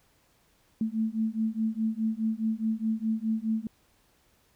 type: beating tone pair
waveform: sine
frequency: 218.8 / 223.6 Hz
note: A3 / A3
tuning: -9 / +28 cents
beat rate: 4.8 Hz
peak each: -29 dBFS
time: 0.81-3.67 s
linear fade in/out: 2 ms
effects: pink hiss -66 dBFS RMS until 4.55 s